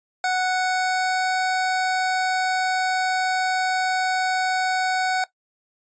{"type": "tone with pitch glide", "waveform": "25% pulse", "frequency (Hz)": [740, 745.6], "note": ["F#5", "F#5"], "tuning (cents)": [0, 13], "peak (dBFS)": -16, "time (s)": [0.24, 5.24], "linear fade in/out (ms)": 2, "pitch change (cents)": 13, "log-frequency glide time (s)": [0.42, 1.36], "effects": ["noise-tail reverb RT60 0.1 s tail -17 dB re dry", "resampled to 16000 Hz"]}